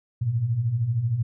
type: beating tone pair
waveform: sine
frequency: 106.6 / 119.6 Hz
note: G#2 / A#2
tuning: +46 / +45 cents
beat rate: 13 Hz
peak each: -29 / -22 dBFS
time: 0.21-1.23 s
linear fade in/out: 10 ms
effects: none